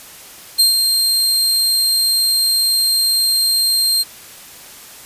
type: tone with ADSR envelope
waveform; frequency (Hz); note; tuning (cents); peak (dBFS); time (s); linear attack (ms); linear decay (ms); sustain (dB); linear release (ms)
sawtooth; 4186; C8; 0; -5; 0.58-4.04; 20; 130; -5; 27
effects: white hiss -38 dBFS RMS until 5.05 s + resampled to 32000 Hz